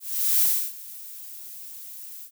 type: noise with ADSR envelope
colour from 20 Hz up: violet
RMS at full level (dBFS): -19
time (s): 0-2.31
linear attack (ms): 410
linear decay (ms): 310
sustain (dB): -21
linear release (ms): 77
effects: none